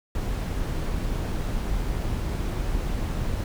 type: noise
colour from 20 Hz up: brown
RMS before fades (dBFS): -27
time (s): 0.15-3.44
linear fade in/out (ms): 2
effects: none